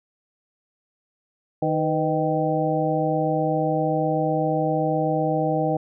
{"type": "harmonic tone with a mistuned harmonic", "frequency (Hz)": 155.56, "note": "D#3", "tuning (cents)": 0, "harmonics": [1, 2, 3, 4, 5], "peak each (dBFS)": [-26, -26, -26, -26, -26], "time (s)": [1.62, 5.77], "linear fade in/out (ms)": 5, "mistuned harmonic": 3, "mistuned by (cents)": 100, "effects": []}